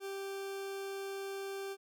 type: tone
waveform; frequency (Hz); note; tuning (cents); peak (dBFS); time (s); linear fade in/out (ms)
40% pulse; 392; G4; 0; -38; 0-1.77; 50
effects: none